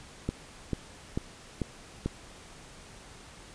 click train, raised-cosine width 3 ms, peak -16 dBFS, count 5, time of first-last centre 0.29-2.06 s, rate 2.26 Hz, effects pink hiss -50 dBFS RMS until 3.54 s + resampled to 22050 Hz

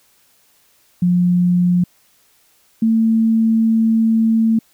sine tone pair in turn, 177.6 / 224.3 Hz, F3 / A3, +29 / +34 cents, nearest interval major third, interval 405 cents, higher second, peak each -11 dBFS, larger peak neither, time 1.02-1.84 / 2.82-4.59 s, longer second, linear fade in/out 5 ms, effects white hiss -56 dBFS RMS until 4.73 s

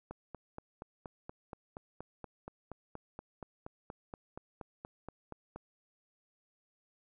click train, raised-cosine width 1 ms, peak -29 dBFS, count 24, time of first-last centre 0.11-5.56 s, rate 4.22 Hz, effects none

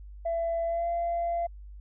sine tone with pitch glide, 670 to 684.9 Hz, E5 to F5, +28 to -34 cents, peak -25 dBFS, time 0.25-1.47 s, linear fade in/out 10 ms, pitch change +38 cents, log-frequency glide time 0.65-0.88 s, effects tanh soft clip ceiling -23 dBFS + added 50 Hz sine -42 dBFS peak until 1.8 s

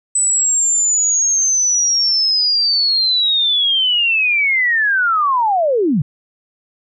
sine linear sweep, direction down, 8020 to 124.9 Hz, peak -12 dBFS, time 0.15-6.02 s, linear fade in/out 5 ms, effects none

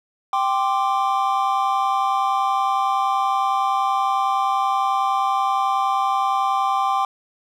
triangle chord, G suspended fourth, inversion none, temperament just, 784 / 1045.3 / 1176 Hz, G5 / C6 / D6, 0 / -2 / +2 cents, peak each -19 / -21 / -21 dBFS, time 0.33-7.05 s, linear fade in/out 2 ms, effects none

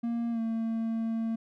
triangle tone with pitch glide, 233.8 to 226 Hz, A#3 to A3, +5 to +47 cents, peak -26 dBFS, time 0.03-1.36 s, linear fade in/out 10 ms, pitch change -58 cents, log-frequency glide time 0.31-0.4 s, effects none

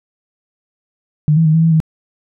sine tone with pitch steps, 151.2 / 162.9 / 155.8 / 162.4 / 163.8 / 158.7 Hz, D#3 / E3 / D#3 / E3 / E3 / D#3, -49 / -20 / +3 / -26 / -11 / +35 cents, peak -8 dBFS, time 1.28-1.802 s, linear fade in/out 0 ms, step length 87 ms, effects none

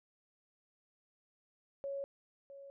sine tone with echo, 555 Hz, C#5, 2 cents sharp, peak -37 dBFS, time 1.84-2.04 s, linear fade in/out 0 ms, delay 660 ms, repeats 1, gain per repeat -12 dB, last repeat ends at 2.7 s, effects none

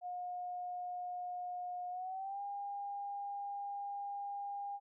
sine tone with pitch glide, 718 to 805.9 Hz, F5 to G5, +48 to +48 cents, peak -39 dBFS, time 0.01-4.8 s, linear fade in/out 50 ms, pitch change +200 cents, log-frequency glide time 1.9-2.41 s, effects none

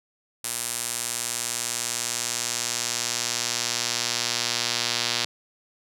sawtooth tone with band-pass filter sweep, 120 Hz, B2, 49 cents flat, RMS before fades -28 dBFS, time 0.44-5.25 s, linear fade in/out 5 ms, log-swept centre 9600 to 4500 Hz, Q 1.6, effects none

